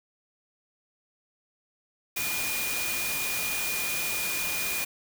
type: tone in noise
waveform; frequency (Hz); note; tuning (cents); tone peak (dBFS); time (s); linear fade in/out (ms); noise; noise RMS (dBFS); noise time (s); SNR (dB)
sine; 2437; D#7; -37; -32; 2.16-4.85; 10; white; -31; 2.16-4.85; -4
effects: none